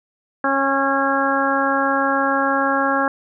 harmonic tone, 273.7 Hz, C#4, 22 cents flat, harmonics 1 / 2 / 3 / 4 / 5 / 6, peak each -23 / -23 / -23 / -23 / -23 / -23 dBFS, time 0.44-3.08 s, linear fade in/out 2 ms, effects none

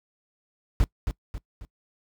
brown noise with echo, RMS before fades -19 dBFS, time 0.8-0.84 s, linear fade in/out 0 ms, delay 270 ms, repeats 3, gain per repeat -7 dB, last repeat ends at 1.65 s, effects noise-tail reverb RT60 0.1 s tail -22 dB re dry

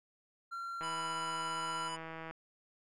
triangle tone, 1371 Hz, F6, 32 cents flat, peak -37 dBFS, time 0.51-1.89 s, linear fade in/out 20 ms
click train, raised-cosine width 0.5 ms, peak -30 dBFS, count 244, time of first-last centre 0.81-2.31 s, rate 162 Hz
harmonic tone, 989 Hz, B5, 2 cents sharp, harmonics 1 / 3 / 5 / 7 / 9 / 10, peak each -40 / -45 / -53 / -53 / -58 / -56 dBFS, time 0.82-1.97 s, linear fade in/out 20 ms
effects none

